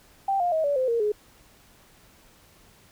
sine tone with pitch steps, 783 / 705.7 / 636 / 573.2 / 516.6 / 465.6 / 419.6 Hz, G5 / F5 / D#5 / D5 / C5 / A#4 / G#4, -2 / +18 / +38 / -42 / -22 / -2 / +18 cents, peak -21 dBFS, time 0.28-1.12 s, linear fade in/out 5 ms, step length 120 ms, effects pink hiss -56 dBFS RMS until 2.91 s

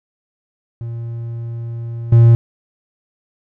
triangle tone with level steps, 116.54 Hz, A#2, in tune, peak -21 / -3 dBFS, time 0.81-2.35 s, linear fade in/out 0 ms, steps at 2.12 s, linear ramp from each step 5 ms, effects none

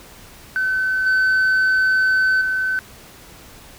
sine tone with level steps, 1523 Hz, F#6, 50 cents sharp, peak -16 / -11 / -17 dBFS, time 0.56-2.79 s, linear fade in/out 0 ms, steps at 1.06 / 2.41 s, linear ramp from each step 5 ms, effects tanh soft clip ceiling -13 dBFS + pink hiss -43 dBFS RMS until 3.78 s

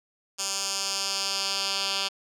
10% pulse tone with band-pass filter sweep, 195.8 Hz, G3, 2 cents flat, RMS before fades -29 dBFS, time 0.38-2.09 s, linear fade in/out 20 ms, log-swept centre 6400 to 4100 Hz, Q 2.1, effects none

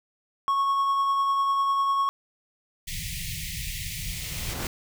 triangle tone with tremolo, 1102 Hz, C#6, 11 cents flat, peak -18 dBFS, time 0.48-2.09 s, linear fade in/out 0 ms, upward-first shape triangle, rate 10 Hz, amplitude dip 30%
pink band-stop noise, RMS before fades -33 dBFS, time 2.87-4.54 s, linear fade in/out 10 ms, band 180 to 1900 Hz, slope 96 dB/octave
pink noise with exponential growth, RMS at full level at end -29 dBFS, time 3.79-4.67 s, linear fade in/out 2 ms, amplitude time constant 190 ms
effects none

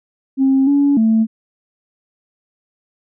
sine tone with pitch steps, 268 / 283.3 / 222.3 Hz, C4 / C#4 / A3, +42 / +38 / +18 cents, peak -9 dBFS, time 0.37-1.27 s, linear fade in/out 50 ms, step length 300 ms, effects tanh soft clip ceiling -6 dBFS

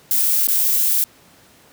violet noise with dropouts, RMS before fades -17 dBFS, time 0.11-1.04 s, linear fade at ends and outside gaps 1 ms, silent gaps 0.471-0.485 s, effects pink hiss -50 dBFS RMS until 1.72 s + high-pass 100 Hz 12 dB/octave

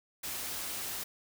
white noise, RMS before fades -38 dBFS, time 0.23-1.04 s, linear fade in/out 10 ms, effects none

